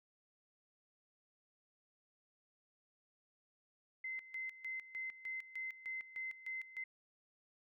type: tone with tremolo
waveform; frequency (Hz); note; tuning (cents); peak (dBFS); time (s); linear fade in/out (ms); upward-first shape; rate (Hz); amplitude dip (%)
sine; 2063; C7; -25; -40; 4.04-6.84; 5; square; 3.3; 80
effects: none